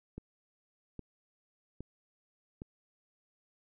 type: click train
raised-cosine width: 3 ms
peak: -29 dBFS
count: 4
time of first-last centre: 0.18-2.619 s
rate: 1.23 Hz
effects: none